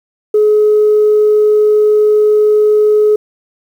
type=tone; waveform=sine; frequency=423.7 Hz; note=G#4; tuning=35 cents sharp; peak=-5 dBFS; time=0.34-3.16 s; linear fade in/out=5 ms; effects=tanh soft clip ceiling -2 dBFS + 7-bit